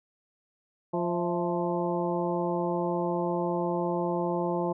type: harmonic tone with a mistuned harmonic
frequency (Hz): 174.61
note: F3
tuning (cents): 0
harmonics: 1 / 2 / 3 / 4 / 5 / 6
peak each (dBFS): -32 / -30 / -33 / -35 / -34 / -39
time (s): 0.93-4.73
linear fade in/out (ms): 10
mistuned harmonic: 4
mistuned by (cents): -73
effects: none